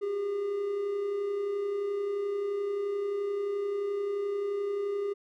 triangle tone pair together, 373.2 / 404.7 Hz, F#4 / G#4, +15 / -45 cents, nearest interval minor second, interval 140 cents, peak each -39 / -27 dBFS, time 0.01-5.14 s, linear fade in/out 20 ms, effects none

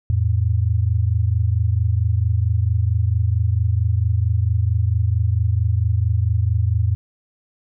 sine tone pair together, 85.54 / 110 Hz, F2 / A2, -35 / 0 cents, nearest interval major third, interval 435 cents, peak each -18 dBFS, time 0.1-6.95 s, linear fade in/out 0 ms, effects none

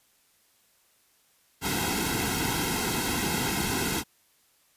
pink noise with comb filter, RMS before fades -28 dBFS, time 1.61-4.04 s, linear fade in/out 50 ms, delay 1.7 ms, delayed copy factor -0.95, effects white hiss -65 dBFS RMS until 4.76 s + resampled to 32000 Hz

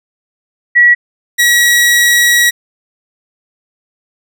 sine / sawtooth tone pair in turn, 1930 / 1917.8 Hz, B6 / A#6, -40 / +49 cents, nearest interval unison, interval 11 cents, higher first, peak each -3 dBFS, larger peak neither, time 0.75-0.95 / 1.38-2.51 s, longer second, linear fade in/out 20 ms, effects none

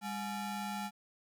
35% pulse ring-modulated tone, 523.3 Hz, C5, in tune, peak -32 dBFS, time 0.01-0.91 s, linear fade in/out 50 ms, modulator 321 Hz, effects 12-bit

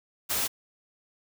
white noise, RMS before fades -28 dBFS, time 0.29-0.48 s, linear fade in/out 20 ms, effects none

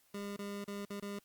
25% pulse tone with dropouts, 202.1 Hz, G#3, 47 cents flat, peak -36 dBFS, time 0.14-1.19 s, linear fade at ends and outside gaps 5 ms, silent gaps 0.365-0.389 / 0.643-0.678 / 0.852-0.902 / 1-1.023 s, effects white hiss -70 dBFS RMS until 1.24 s + Opus 48 kbps

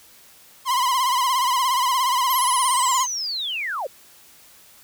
45% pulse tone with vibrato, 1021 Hz, C6, 43 cents flat, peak -18 dBFS, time 0.65-3.07 s, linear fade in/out 50 ms, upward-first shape sine, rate 17 Hz, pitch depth 88 cents each way
sine linear sweep, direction down, 11840 to 453.8 Hz, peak -24 dBFS, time 2.3-3.87 s, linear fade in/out 5 ms
effects white hiss -50 dBFS RMS until 4.83 s

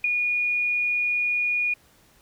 sine tone with ADSR envelope, 2445 Hz, D#7, 31 cents flat, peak -17 dBFS, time 0.04-1.74 s, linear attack 4 ms, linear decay 11 ms, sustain -4 dB, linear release 6 ms, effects pink hiss -58 dBFS RMS until 2.21 s

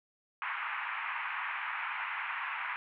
pink band-pass noise, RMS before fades -37 dBFS, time 0.42-2.76 s, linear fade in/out 0 ms, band 910 to 2600 Hz, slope 48 dB/octave, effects none

